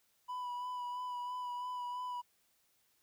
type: tone with vibrato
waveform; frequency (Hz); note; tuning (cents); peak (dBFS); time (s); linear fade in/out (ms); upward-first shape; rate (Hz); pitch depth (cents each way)
triangle; 987.8; B5; 0; -36; 0.28-2.22; 20; sine; 3; 21
effects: white hiss -74 dBFS RMS until 3.02 s